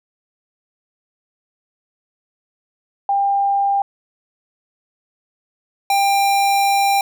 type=tone pair in turn; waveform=sine / square; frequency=797 / 794.2 Hz; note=G5 / G5; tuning=+28 / +22 cents; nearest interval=unison; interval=6 cents; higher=first; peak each=-14 dBFS; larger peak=neither; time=3.09-3.82 / 5.9-7.01 s; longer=second; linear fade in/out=2 ms; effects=none